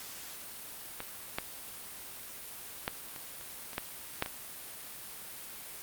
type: clicks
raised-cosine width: 0.3 ms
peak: -21 / -15 / -14 / -27 / -30 / -27 / -15 / -12 / -22 dBFS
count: 9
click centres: 1.004 / 1.385 / 2.879 / 3.162 / 3.411 / 3.732 / 3.781 / 4.224 / 4.261 s
effects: white hiss -45 dBFS RMS until 5.82 s + Opus 48 kbps